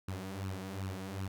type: tone with flanger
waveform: sawtooth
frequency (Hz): 95.7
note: G2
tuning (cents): -41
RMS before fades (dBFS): -40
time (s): 0.08-1.28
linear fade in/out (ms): 5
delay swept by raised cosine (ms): 0.71 to 6.41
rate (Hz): 2.6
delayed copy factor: +0.7
effects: none